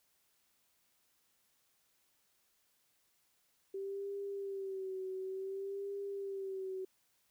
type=tone with vibrato; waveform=sine; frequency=387.9 Hz; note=G4; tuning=18 cents flat; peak=-38 dBFS; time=3.74-6.85 s; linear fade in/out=5 ms; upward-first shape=sine; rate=0.56 Hz; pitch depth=51 cents each way; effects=white hiss -75 dBFS RMS until 7.3 s